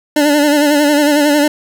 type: tone with vibrato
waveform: 25% pulse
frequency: 293.7 Hz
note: D4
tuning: in tune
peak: -5 dBFS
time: 0.16-1.48 s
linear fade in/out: 5 ms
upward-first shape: sine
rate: 11 Hz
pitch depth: 52 cents each way
effects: none